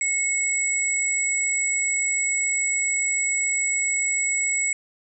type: tone pair together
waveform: sine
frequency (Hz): 2184 / 7783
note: C#7 / B8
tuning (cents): -26 / -26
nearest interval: octave + minor seventh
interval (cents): 2200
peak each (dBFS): -24 / -23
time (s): 0.01-4.73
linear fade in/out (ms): 2
effects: none